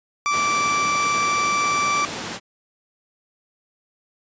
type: tone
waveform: 30% pulse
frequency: 1167 Hz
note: D6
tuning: 11 cents flat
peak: -16 dBFS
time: 0.26-2.05 s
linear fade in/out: 0 ms
type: high-pass noise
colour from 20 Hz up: pink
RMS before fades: -30 dBFS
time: 0.3-2.4 s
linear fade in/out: 50 ms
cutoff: 170 Hz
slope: 12 dB/octave
effects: resampled to 16000 Hz